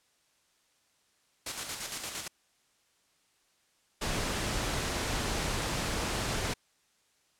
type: noise with tremolo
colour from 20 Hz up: white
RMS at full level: -34 dBFS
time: 1.46-2.28 s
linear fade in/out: 5 ms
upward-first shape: square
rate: 8.7 Hz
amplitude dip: 45%
type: noise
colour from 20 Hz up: pink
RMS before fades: -32 dBFS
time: 4.01-6.54 s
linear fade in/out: 10 ms
effects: white hiss -70 dBFS RMS until 7.39 s + low-pass 9000 Hz 12 dB/octave